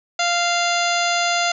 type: harmonic tone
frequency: 695 Hz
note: F5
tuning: 9 cents flat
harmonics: 1 / 2 / 3 / 4 / 5 / 6 / 7 / 9 / 10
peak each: -21 / -24 / -26 / -27 / -28 / -29 / -29 / -31 / -31 dBFS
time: 0.19-1.52 s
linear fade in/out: 5 ms
effects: none